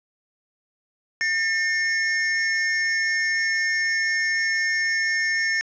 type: tone pair together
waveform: square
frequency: 1801 / 2168 Hz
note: A6 / C#7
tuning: +40 / -39 cents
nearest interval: minor third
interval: 321 cents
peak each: -22 / -28 dBFS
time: 1.21-5.61 s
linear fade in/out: 0 ms
effects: resampled to 16000 Hz + 8-bit